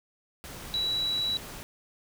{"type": "tone in noise", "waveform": "sine", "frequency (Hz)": 3919, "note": "B7", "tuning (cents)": -14, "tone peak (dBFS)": -26, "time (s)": [0.74, 1.37], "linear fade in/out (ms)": 0, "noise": "pink", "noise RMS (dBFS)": -42, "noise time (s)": [0.44, 1.63], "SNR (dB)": 13, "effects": []}